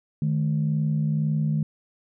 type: tone pair together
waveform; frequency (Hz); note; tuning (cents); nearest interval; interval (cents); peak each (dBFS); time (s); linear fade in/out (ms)
sine; 152.6 / 214.6; D#3 / A3; -33 / -43; tritone; 590; -21 / -27; 0.22-1.63; 2
effects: tanh soft clip ceiling -14 dBFS